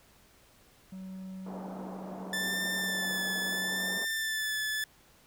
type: tone with tremolo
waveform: triangle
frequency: 188.5 Hz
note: F#3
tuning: 32 cents sharp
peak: -37 dBFS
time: 0.92-3.98 s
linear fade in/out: 5 ms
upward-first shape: sine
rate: 0.65 Hz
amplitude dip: 25%
type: band-pass noise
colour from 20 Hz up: white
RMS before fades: -44 dBFS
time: 1.46-4.05 s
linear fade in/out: 5 ms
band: 190 to 870 Hz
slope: 24 dB/octave
type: tone with vibrato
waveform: sawtooth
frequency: 1760 Hz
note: A6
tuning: in tune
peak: -27 dBFS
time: 2.33-4.84 s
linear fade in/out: 2 ms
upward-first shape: sine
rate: 0.75 Hz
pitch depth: 29 cents each way
effects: pink hiss -61 dBFS RMS until 5.26 s